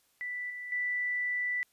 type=tone with level steps; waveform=sine; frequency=1975.5 Hz; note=B6; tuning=in tune; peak=-34 / -38 / -29 dBFS; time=0.21-1.63 s; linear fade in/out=0 ms; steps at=0.5 / 0.72 s; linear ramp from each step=2 ms; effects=white hiss -70 dBFS RMS until 1.72 s + resampled to 32000 Hz